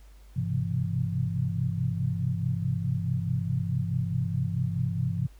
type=tone cluster; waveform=sine; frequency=100.7 / 126.8 / 131.5 / 168.1 Hz; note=G2 / B2 / C3 / E3; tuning=+47 / +46 / +9 / +34 cents; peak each=-31 dBFS; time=0.36-5.27 s; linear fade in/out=10 ms; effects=added 50 Hz sine -48 dBFS peak until 5.39 s + pink hiss -62 dBFS RMS until 5.39 s